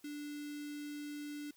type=tone with notch filter; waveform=square; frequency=293.3 Hz; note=D4; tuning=2 cents flat; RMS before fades=-44 dBFS; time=0.04-1.51 s; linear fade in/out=5 ms; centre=870 Hz; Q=0.96; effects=white hiss -68 dBFS RMS until 1.56 s